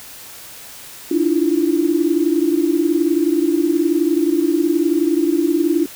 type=tone cluster; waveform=sine; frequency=295.2 / 327.2 / 346.1 Hz; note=D4 / E4 / F4; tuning=+9 / -13 / -16 cents; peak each=-18 dBFS; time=1.11-5.86 s; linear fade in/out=5 ms; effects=white hiss -37 dBFS RMS until 5.95 s